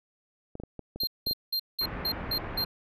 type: clicks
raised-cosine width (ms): 2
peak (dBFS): -25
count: 8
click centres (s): 0.554 / 0.6 / 0.636 / 0.793 / 0.96 / 1.035 / 1.27 / 1.311
type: tone bursts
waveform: square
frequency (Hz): 4186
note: C8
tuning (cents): 0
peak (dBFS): -27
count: 7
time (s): 1-2.644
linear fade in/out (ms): 5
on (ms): 72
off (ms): 190
type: low-pass noise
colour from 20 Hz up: pink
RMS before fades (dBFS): -37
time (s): 1.81-2.65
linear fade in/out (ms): 2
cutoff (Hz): 2200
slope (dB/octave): 24
effects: none